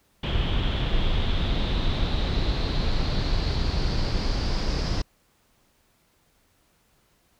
brown noise with low-pass filter sweep, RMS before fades -24 dBFS, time 0.23-5.02 s, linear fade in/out 5 ms, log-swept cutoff 3200 to 5100 Hz, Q 5.9, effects pink hiss -65 dBFS RMS until 7.39 s

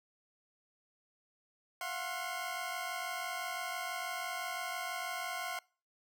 20% pulse tone cluster, 685 / 731 / 1063 Hz, F5 / F#5 / C6, -34 / -21 / +27 cents, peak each -38 / -36 / -37 dBFS, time 1.81-5.59 s, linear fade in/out 2 ms, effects noise-tail reverb RT60 0.4 s tail -25 dB re dry

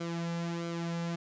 sawtooth tone with flanger, 169.2 Hz, E3, 45 cents sharp, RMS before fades -35 dBFS, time 0-1.16 s, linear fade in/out 10 ms, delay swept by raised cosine 1.1 to 2.8 ms, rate 1.5 Hz, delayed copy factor -0.65, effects resampled to 16000 Hz

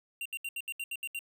square tone bursts, 2766 Hz, F7, 17 cents flat, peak -35 dBFS, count 9, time 0.21-1.191 s, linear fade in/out 2 ms, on 45 ms, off 72 ms, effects 12-bit

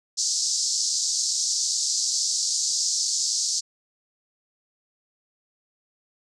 pink band-pass noise, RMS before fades -25 dBFS, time 0.17-3.61 s, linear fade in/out 20 ms, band 4600 to 7600 Hz, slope 48 dB/octave, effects none

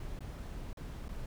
brown noise with dropouts, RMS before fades -42 dBFS, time 0-1.26 s, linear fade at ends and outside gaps 2 ms, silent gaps 0.191-0.206 / 0.731-0.771 / 1.083-1.09 s, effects none

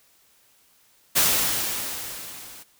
white noise with level ramp, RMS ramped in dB -18 to -44 dBFS, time 1.15-2.64 s, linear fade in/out 20 ms, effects white hiss -60 dBFS RMS until 2.79 s

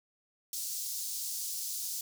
pink high-pass noise, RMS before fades -37 dBFS, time 0.53-2.01 s, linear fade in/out 2 ms, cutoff 5000 Hz, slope 24 dB/octave, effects none

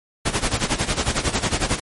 pink noise with tremolo, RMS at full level -19 dBFS, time 0.25-1.8 s, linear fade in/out 10 ms, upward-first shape sine, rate 11 Hz, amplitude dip 80%, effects MP3 48 kbps

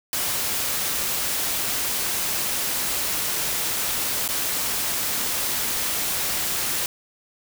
white noise with dropouts, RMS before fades -25 dBFS, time 0.13-6.86 s, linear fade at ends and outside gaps 1 ms, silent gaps 4.279-4.288 s, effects none

